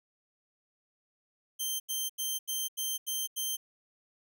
10% pulse tone bursts, 3136 Hz, G7, in tune, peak -23 dBFS, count 7, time 1.59-3.57 s, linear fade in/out 20 ms, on 210 ms, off 85 ms, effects none

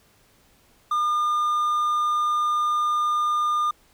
triangle tone, 1209 Hz, D6, 50 cents sharp, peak -18 dBFS, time 0.91-3.71 s, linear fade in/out 5 ms, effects pink hiss -59 dBFS RMS until 3.93 s

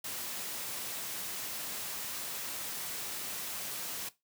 white noise, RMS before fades -39 dBFS, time 0.04-4.09 s, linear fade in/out 5 ms, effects noise-tail reverb RT60 0.2 s tail -17 dB re dry + high-pass 100 Hz 12 dB/octave

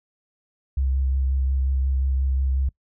sine tone with vibrato, 66.5 Hz, C2, 29 cents sharp, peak -19 dBFS, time 0.77-2.69 s, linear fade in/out 5 ms, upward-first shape sine, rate 5.6 Hz, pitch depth 21 cents each way, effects noise-tail reverb RT60 0.1 s tail -23 dB re dry

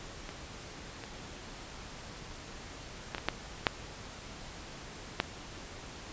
clicks, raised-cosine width 0.3 ms, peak -25 / -25 / -17 / -20 / -11 / -7 / -10 dBFS, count 7, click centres 0.291 / 1.038 / 3.148 / 3.182 / 3.286 / 3.668 / 5.201 s, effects pink hiss -46 dBFS RMS until 6.12 s + resampled to 16000 Hz

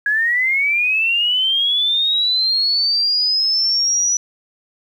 sine linear sweep, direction up, 1652 to 5920 Hz, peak -14 dBFS, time 0.06-4.17 s, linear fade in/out 2 ms, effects 8-bit

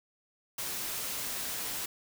white noise, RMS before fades -36 dBFS, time 0.58-1.86 s, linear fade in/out 5 ms, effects none

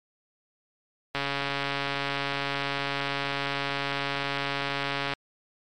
click train, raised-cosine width 0.3 ms, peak -12 dBFS, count 559, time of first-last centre 1.15-5.136 s, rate 140 Hz, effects MP3 96 kbps

